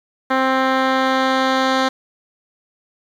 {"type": "tone with low-pass filter sweep", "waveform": "10% pulse", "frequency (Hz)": 263, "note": "C4", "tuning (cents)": 9, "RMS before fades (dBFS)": -17, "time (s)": [0.3, 1.89], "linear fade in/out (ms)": 10, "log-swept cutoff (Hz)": [2300, 4300], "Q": 1.1, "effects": ["7-bit"]}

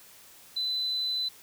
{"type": "tone", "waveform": "sine", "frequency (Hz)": 4014, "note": "B7", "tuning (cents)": 27, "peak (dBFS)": -27, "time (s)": [0.56, 1.29], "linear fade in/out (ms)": 10, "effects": ["white hiss -53 dBFS RMS until 1.42 s"]}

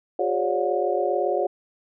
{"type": "tone cluster", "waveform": "sine", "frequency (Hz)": [359.4, 406.7, 542, 580, 722], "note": ["F4", "G#4", "C#5", "D5", "F#5"], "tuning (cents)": [50, -36, -39, -22, -43], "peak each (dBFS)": -27, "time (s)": [0.19, 1.47], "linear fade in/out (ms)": 5, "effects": []}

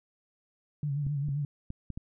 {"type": "tone with vibrato", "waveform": "sine", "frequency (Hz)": 143.1, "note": "D3", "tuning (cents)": -45, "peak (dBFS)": -28, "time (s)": [0.83, 1.45], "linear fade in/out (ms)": 2, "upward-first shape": "sine", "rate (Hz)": 7.6, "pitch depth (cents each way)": 70}
{"type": "clicks", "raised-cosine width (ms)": 5, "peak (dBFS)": -25, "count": 5, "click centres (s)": [1.067, 1.287, 1.704, 1.903, 1.975]}
{"effects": []}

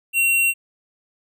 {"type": "tone", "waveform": "square", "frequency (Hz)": 2740, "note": "F7", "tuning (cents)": -34, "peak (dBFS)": -16, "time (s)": [0.13, 0.54], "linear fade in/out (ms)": 50, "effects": []}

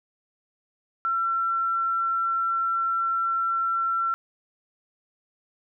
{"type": "tone", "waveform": "sine", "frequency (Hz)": 1352, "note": "E6", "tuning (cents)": 43, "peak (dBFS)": -22, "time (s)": [1.05, 4.14], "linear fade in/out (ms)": 0, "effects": []}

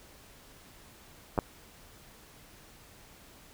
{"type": "clicks", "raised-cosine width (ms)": 1, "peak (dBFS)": [-16, -11], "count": 2, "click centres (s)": [1.378, 1.388], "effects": ["pink hiss -55 dBFS RMS until 3.53 s"]}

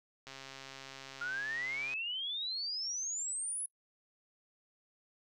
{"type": "click train", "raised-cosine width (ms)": 0.2, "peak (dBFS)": -30, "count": 226, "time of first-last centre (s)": [0.27, 1.937], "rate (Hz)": 135}
{"type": "exponential sweep", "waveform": "sine", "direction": "up", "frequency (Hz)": [1400, 10548], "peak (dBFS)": -35, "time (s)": [1.21, 3.66], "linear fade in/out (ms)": 5}
{"effects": ["noise-tail reverb RT60 0.1 s tail -24 dB re dry"]}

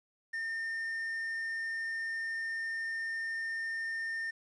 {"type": "tone", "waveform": "triangle", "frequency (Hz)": 1814, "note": "A#6", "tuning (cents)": -48, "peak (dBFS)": -32, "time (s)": [0.33, 4.31], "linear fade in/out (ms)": 10, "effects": ["resampled to 22050 Hz", "11-bit"]}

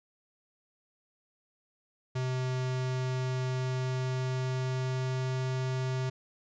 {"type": "tone with pitch glide", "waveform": "square", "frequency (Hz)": [128.6, 129.64], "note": ["C3", "C3"], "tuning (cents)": [-30, -16], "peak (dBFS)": -30, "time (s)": [2.15, 6.1], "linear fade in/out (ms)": 10, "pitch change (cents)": 14, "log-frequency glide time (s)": [3.14, 5.46], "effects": ["resampled to 16000 Hz"]}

